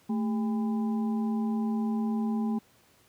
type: harmonic tone with a mistuned harmonic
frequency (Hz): 201.8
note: G#3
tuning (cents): -49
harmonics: 1 / 2 / 4 / 5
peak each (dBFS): -26 / -40 / -41 / -47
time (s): 0.09-2.59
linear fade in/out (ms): 10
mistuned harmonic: 1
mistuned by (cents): +150
effects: pink hiss -62 dBFS RMS until 3.08 s + high-pass 80 Hz 12 dB/octave